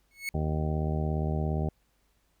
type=tone with exponential growth; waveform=40% pulse; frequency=2201 Hz; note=C#7; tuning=13 cents flat; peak=-27 dBFS; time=0.11-0.29 s; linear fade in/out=1 ms; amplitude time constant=39 ms
type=harmonic tone; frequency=77.3 Hz; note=D#2; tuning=11 cents flat; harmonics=1 / 2 / 3 / 4 / 5 / 6 / 7 / 8 / 9 / 10; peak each=-30 / -30 / -37 / -43 / -38 / -43 / -48 / -40 / -50 / -41 dBFS; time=0.34-1.69 s; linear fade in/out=5 ms
effects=added 50 Hz sine -70 dBFS peak until 2.4 s + pink hiss -72 dBFS RMS until 2.4 s